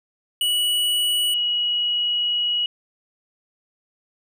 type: tone pair in turn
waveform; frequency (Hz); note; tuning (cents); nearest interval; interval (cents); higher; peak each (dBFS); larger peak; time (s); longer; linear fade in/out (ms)
square / sine; 2937 / 2912; F#7 / F#7; -13 / -28; unison; 15; first; -19; neither; 0.41-1.34 / 1.34-2.66; second; 2
effects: none